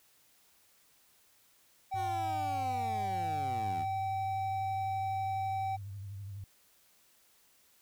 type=tone; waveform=triangle; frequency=770 Hz; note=G5; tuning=31 cents flat; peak=-30 dBFS; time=1.91-5.77 s; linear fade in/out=20 ms
type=tone with vibrato; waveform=sine; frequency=99.3 Hz; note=G2; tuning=23 cents sharp; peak=-40 dBFS; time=1.94-6.44 s; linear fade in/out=0 ms; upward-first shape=triangle; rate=12 Hz; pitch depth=82 cents each way
type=linear sweep; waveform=15% pulse; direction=down; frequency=374.6 to 71.3 Hz; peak=-36 dBFS; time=1.94-3.86 s; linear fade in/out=50 ms
effects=white hiss -66 dBFS RMS until 7.81 s